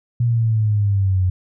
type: exponential sweep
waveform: sine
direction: down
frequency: 120.8 to 90.6 Hz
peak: -14 dBFS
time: 0.2-1.3 s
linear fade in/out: 5 ms
effects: none